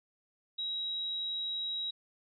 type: tone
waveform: sine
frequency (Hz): 3843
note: B7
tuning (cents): -48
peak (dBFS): -33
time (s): 0.58-1.91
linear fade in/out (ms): 10
effects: none